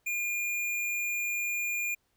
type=tone; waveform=square; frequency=2417 Hz; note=D7; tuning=49 cents sharp; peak=-30 dBFS; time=0.06-1.95 s; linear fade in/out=10 ms; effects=pink hiss -74 dBFS RMS until 2.16 s